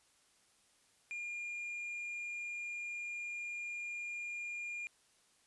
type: tone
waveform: triangle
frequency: 2412 Hz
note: D7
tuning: 46 cents sharp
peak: -38 dBFS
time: 1.11-4.87 s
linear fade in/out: 0 ms
effects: white hiss -70 dBFS RMS until 5.46 s + resampled to 24000 Hz